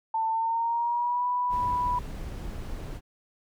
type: tone with pitch glide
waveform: sine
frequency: 893 to 985.1 Hz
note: A5 to B5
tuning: +25 to -5 cents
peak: -24 dBFS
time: 0.14-1.99 s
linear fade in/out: 5 ms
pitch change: +170 cents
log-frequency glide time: 0.3-1.26 s
type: noise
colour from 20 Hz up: brown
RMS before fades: -36 dBFS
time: 1.49-3.01 s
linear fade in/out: 50 ms
effects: none